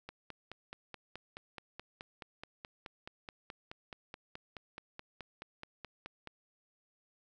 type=click train; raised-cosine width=0.3 ms; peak=-28 dBFS; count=30; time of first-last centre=0.09-6.273 s; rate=4.69 Hz; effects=none